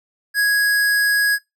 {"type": "tone", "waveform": "square", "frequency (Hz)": 1661.2, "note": "G#6", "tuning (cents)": 0, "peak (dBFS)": -15, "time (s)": [0.34, 1.39], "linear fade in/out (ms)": 50, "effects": ["noise-tail reverb RT60 0.2 s tail -24 dB re dry"]}